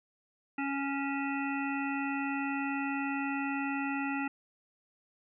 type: harmonic tone with a mistuned harmonic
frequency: 277.6 Hz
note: C#4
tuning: 3 cents sharp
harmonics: 1 / 3 / 5 / 7 / 9 / 10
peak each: -33 / -38 / -40 / -41 / -43 / -43 dBFS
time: 0.58-4.28 s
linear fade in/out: 5 ms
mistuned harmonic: 10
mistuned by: -64 cents
effects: none